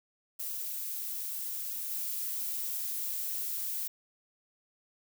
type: noise with level steps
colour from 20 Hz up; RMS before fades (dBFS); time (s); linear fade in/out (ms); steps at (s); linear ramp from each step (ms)
violet; -37 / -35; 0.39-3.88; 10; 1.9; 20
effects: none